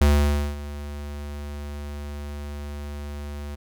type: tone with ADSR envelope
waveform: square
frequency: 72.7 Hz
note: D2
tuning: 17 cents flat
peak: -14 dBFS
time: 0.01-3.56 s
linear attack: 3 ms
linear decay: 540 ms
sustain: -18 dB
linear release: 17 ms
effects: none